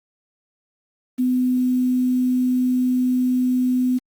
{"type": "tone with quantisation", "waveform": "sine", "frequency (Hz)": 252.2, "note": "B3", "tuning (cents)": 36, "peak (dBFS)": -16, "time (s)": [1.18, 3.99], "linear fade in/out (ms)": 20, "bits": 7, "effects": ["Opus 24 kbps"]}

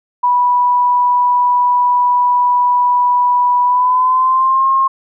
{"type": "tone with pitch glide", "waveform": "sine", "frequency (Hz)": [982, 1070.9], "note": ["B5", "C6"], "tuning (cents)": [-10, 40], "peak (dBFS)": -9, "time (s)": [0.23, 4.88], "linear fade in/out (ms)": 10, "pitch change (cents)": 150, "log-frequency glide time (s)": [3.64, 4.67], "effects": []}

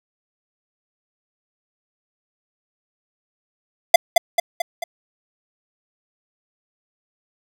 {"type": "tone with echo", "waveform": "square", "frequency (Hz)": 688, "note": "F5", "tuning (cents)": -26, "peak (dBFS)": -4, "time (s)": [3.94, 3.96], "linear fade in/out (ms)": 5, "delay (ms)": 220, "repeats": 4, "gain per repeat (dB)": -5, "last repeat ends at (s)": 4.84, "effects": []}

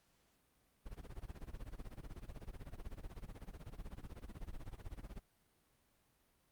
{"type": "noise with tremolo", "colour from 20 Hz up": "brown", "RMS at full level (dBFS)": -45, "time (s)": [0.85, 5.2], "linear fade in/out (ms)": 20, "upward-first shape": "sine", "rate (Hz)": 16, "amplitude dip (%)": 95, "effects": ["pink hiss -75 dBFS RMS until 6.51 s", "Opus 48 kbps"]}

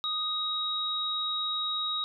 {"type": "tone pair together", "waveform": "sine", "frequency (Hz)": [1244.5, 3803], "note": ["D#6", "A#7"], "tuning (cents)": [0, 34], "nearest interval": "octave + perfect fifth", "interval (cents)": 1934, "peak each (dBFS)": [-35, -29], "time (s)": [0.04, 2.04], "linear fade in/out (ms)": 0, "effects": []}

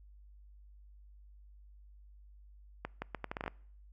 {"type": "accelerating click train", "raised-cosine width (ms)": 0.5, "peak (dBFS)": -22, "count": 10, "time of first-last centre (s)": [2.85, 3.479], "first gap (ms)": 170, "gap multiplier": 0.75, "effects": ["noise-tail reverb RT60 0.6 s tail -25 dB re dry", "added 50 Hz sine -54 dBFS peak until 3.92 s"]}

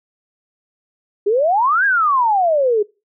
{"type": "exponential two-way sweep", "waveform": "sine", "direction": "up then down", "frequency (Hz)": [390, 1661.2, 404.7], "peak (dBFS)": -12, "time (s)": [1.26, 2.83], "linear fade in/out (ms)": 10, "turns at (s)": 1.85, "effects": ["noise-tail reverb RT60 0.3 s tail -25 dB re dry"]}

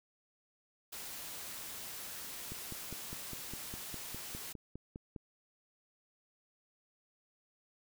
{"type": "noise", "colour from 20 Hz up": "white", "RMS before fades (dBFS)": -45, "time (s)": [0.92, 4.53], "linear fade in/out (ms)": 10}
{"type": "click train", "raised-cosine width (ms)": 3, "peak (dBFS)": -31, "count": 14, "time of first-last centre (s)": [2.52, 5.162], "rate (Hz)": 4.92}
{"effects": []}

